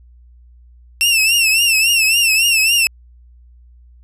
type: tone with vibrato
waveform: sawtooth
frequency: 2693 Hz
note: E7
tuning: 36 cents sharp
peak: -8 dBFS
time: 1.01-2.87 s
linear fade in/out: 0 ms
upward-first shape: triangle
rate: 3.6 Hz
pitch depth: 110 cents each way
effects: added 60 Hz sine -42 dBFS peak until 4.03 s + resampled to 32000 Hz